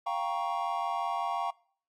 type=chord; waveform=triangle; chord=G half-diminished seventh; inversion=third; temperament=equal with one note detuned; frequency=698.5 / 784 / 941.5 / 1108.7 Hz; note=F5 / G5 / Bb5 / Db6; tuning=0 / 0 / +17 / 0 cents; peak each=-33 dBFS; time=0.06-1.51 s; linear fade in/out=10 ms; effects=noise-tail reverb RT60 0.5 s tail -23 dB re dry + AAC 64 kbps